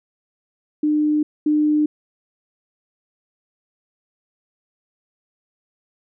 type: tone pair in turn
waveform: sine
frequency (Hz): 301.4 / 301.4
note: D4 / D4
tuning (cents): +45 / +45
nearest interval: unison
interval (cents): 0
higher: neither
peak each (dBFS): -15 / -14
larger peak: second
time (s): 0.83-1.23 / 1.46-1.86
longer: neither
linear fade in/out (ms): 5
effects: none